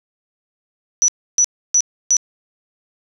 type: tone bursts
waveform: sine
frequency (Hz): 5920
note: F#8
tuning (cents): 0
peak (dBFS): -10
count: 4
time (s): 1.02-2.168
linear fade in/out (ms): 0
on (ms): 62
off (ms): 300
effects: none